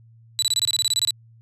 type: tone bursts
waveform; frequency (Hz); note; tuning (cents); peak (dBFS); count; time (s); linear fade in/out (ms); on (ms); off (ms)
30% pulse; 3951; B7; 0; -15; 13; 0.39-1.107; 0; 33; 24
effects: added 114 Hz sine -48 dBFS peak until 1.41 s + resampled to 32000 Hz